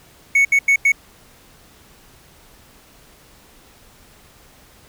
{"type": "tone bursts at uneven times", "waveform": "triangle", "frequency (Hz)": 2217, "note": "C#7", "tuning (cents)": 0, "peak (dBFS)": -9, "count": 4, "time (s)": [[0.35, 0.45], [0.52, 0.59], [0.68, 0.76], [0.85, 0.92]], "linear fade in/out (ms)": 5, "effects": ["pink hiss -49 dBFS RMS until 4.88 s"]}